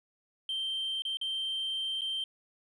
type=tone with dropouts; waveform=sine; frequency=3136 Hz; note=G7; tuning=in tune; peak=-29 dBFS; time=0.49-2.24 s; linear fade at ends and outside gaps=2 ms; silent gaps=1.021-1.051 / 1.171-1.213 / 2.01-2.017 s; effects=tanh soft clip ceiling -29 dBFS